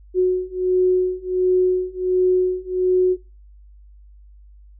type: beating tone pair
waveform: sine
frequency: 366.5 / 367.9 Hz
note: F#4 / F#4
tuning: -16 / -10 cents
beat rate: 1.4 Hz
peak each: -19 / -18 dBFS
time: 0.14-3.17 s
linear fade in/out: 50 ms
effects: noise-tail reverb RT60 0.3 s tail -23 dB re dry + added 50 Hz sine -43 dBFS peak until 4.79 s